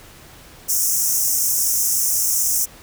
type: high-pass noise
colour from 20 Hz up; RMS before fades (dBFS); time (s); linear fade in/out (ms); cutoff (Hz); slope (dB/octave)
pink; -19; 0.68-2.66; 20; 5500; 96
effects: pink hiss -44 dBFS RMS until 2.82 s